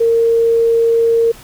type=tone; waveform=sine; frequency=460.3 Hz; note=A#4; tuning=22 cents flat; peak=-9 dBFS; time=0-1.32 s; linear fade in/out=10 ms; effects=pink hiss -39 dBFS RMS until 1.43 s